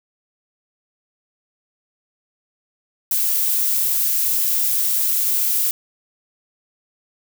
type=noise; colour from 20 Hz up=violet; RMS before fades=-19 dBFS; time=3.11-5.71 s; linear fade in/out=2 ms; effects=none